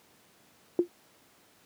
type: tone with exponential decay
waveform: sine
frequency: 349.2 Hz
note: F4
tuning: in tune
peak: -16 dBFS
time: 0.79-0.88 s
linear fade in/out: 1 ms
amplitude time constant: 19 ms
effects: pink hiss -61 dBFS RMS until 1.65 s + high-pass 150 Hz 12 dB/octave